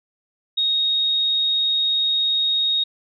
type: tone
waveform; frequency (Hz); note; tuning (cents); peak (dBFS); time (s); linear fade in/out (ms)
sine; 3743; A#7; +6; -17; 0.57-2.84; 10
effects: none